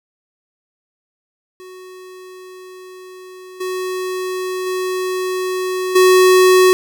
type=tone with level steps; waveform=square; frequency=370 Hz; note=F#4; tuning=in tune; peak=-35 / -21 / -19 / -8 dBFS; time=1.6-6.73 s; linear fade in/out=0 ms; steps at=3.6 / 4.66 / 5.95 s; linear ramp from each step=10 ms; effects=none